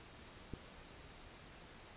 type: click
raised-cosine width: 3 ms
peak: -30 dBFS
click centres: 0.537 s
effects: pink hiss -56 dBFS RMS until 1.96 s + resampled to 8000 Hz